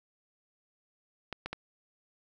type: clicks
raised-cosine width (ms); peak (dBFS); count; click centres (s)
0.3; -20; 3; 1.327 / 1.46 / 1.53
effects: none